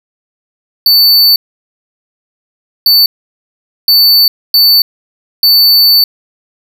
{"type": "tone bursts at uneven times", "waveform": "square", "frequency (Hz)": 4500, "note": "C#8", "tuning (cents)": 25, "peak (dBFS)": -4, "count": 5, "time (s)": [[0.86, 1.36], [2.86, 3.06], [3.88, 4.28], [4.54, 4.82], [5.43, 6.04]], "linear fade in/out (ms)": 2, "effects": []}